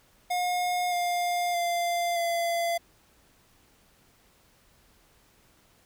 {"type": "tone with pitch steps", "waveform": "square", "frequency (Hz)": [717, 705.1, 693.4, 681.9], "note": ["F5", "F5", "F5", "F5"], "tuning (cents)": [45, 16, -13, -42], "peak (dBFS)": -26, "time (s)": [0.3, 2.78], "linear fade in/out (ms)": 10, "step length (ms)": 620, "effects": ["pink hiss -62 dBFS RMS until 5.85 s"]}